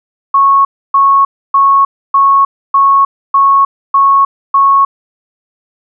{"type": "tone bursts", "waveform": "sine", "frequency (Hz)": 1102, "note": "C#6", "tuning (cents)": -11, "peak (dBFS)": -4, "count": 8, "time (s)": [0.34, 4.85], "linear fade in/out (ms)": 5, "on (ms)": 310, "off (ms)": 290, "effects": []}